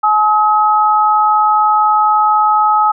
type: tone pair together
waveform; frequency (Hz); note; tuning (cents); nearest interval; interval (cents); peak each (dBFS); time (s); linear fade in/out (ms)
sine; 851 / 1275; G#5 / D#6; +42 / +42; perfect fifth; 700; -11 / -11; 0.03-2.92; 10
effects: none